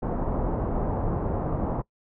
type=low-pass noise; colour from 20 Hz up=pink; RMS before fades=-27 dBFS; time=0.02-1.82 s; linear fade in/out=10 ms; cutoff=940 Hz; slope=24 dB/octave; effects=noise-tail reverb RT60 0.1 s tail -22 dB re dry